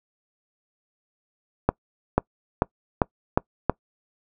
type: accelerating click train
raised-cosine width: 1 ms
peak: -3 dBFS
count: 6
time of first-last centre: 1.69-3.697 s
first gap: 490 ms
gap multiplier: 0.9
effects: noise-tail reverb RT60 0.1 s tail -25 dB re dry